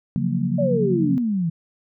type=chord; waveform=sine; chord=Gb major seventh; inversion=second; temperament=equal with one note detuned; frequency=138.59 / 174.61 / 185 / 232.4 Hz; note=Db3 / F3 / Gb3 / Bb3; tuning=0 / 0 / 0 / -5 cents; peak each=-25 dBFS; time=0.16-1.18 s; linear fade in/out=0 ms
type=exponential sweep; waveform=sine; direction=down; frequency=602 to 158.3 Hz; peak=-19 dBFS; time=0.58-1.5 s; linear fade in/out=10 ms
effects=none